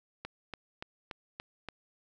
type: click train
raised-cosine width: 0.3 ms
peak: -23 dBFS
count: 6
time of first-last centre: 0.25-1.687 s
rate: 3.48 Hz
effects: none